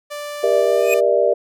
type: tone with pitch glide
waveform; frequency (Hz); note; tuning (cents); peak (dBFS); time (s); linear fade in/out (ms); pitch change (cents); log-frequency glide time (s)
sawtooth; 587.3 to 594.8; D5 to D5; 0 to +22; -23; 0.1-1.01; 20; +22; 0.61-0.78
type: chord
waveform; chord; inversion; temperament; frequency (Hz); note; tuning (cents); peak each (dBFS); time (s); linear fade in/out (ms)
sine; E half-diminished seventh; first; just; 395.6 / 474.7 / 593.3 / 659.3; G4 / Bb4 / D5 / E5; +16 / +31 / +18 / 0; -20 / -18 / -16 / -21; 0.43-1.34; 10
type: tone with exponential growth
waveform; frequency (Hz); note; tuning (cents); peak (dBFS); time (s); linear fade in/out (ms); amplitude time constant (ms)
square; 2489; D#7; 0; -15; 0.77-0.94; 2; 35
effects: none